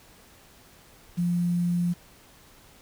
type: tone with quantisation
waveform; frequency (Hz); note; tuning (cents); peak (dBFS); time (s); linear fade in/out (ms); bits
sine; 174.61; F3; 0; -22; 1.17-1.94; 20; 8
effects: pink hiss -54 dBFS RMS until 2.81 s